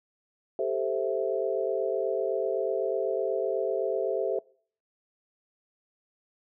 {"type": "chord", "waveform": "sine", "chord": "A minor seventh", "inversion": "third", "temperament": "equal", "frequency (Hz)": [392, 440, 523.3, 659.3], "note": ["G4", "A4", "C5", "E5"], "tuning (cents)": [0, 0, 0, 0], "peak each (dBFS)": -31, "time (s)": [0.59, 4.39], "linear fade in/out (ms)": 2, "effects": ["noise-tail reverb RT60 0.5 s tail -23 dB re dry"]}